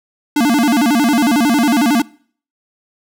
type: tone with vibrato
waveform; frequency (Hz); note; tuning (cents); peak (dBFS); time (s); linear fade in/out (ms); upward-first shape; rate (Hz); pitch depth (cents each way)
square; 261.6; C4; 0; -11; 0.36-2.02; 5; square; 11; 210
effects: noise-tail reverb RT60 0.5 s tail -23 dB re dry